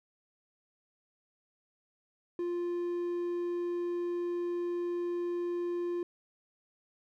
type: tone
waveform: triangle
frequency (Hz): 349.2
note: F4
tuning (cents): 0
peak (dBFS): -29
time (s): 2.39-6.03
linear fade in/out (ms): 2
effects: none